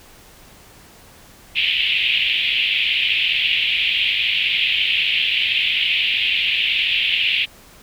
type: band-pass noise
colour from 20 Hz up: pink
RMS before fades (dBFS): -19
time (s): 1.55-7.46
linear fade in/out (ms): 20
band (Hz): 2400 to 3300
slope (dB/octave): 48
effects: pink hiss -46 dBFS RMS until 7.82 s